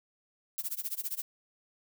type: noise with tremolo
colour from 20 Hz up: violet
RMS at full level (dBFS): -33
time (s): 0.58-1.22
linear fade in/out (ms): 0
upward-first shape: sine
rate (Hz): 15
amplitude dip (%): 95
effects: none